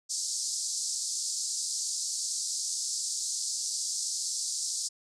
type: band-pass noise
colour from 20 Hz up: white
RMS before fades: -33 dBFS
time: 0.09-4.89 s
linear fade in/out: 20 ms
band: 4500 to 8600 Hz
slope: 48 dB/octave
effects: none